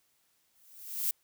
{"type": "noise with exponential growth", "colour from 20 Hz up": "violet", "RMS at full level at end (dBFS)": -27, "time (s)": [0.55, 1.11], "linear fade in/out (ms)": 5, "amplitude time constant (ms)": 120, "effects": ["white hiss -72 dBFS RMS until 1.23 s"]}